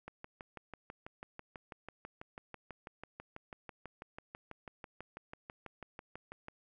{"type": "click train", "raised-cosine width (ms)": 0.5, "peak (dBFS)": -30, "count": 40, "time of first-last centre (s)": [0.08, 6.484], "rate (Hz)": 6.09, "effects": []}